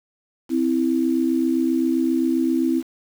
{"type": "tone pair together", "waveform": "sine", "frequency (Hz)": [260, 327.6], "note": ["C4", "E4"], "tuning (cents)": [-11, -11], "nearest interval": "major third", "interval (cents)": 400, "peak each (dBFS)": -20, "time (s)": [0.49, 2.83], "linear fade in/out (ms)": 50, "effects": ["7-bit"]}